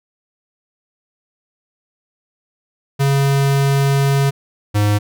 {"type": "tone pair in turn", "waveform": "square", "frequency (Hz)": [138.6, 103.83], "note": ["C#3", "G#2"], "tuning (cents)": [0, 0], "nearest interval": "perfect fourth", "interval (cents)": 500, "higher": "first", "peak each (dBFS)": -13, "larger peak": "neither", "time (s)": [[2.99, 4.31], [4.74, 4.99]], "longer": "first", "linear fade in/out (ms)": 20, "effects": []}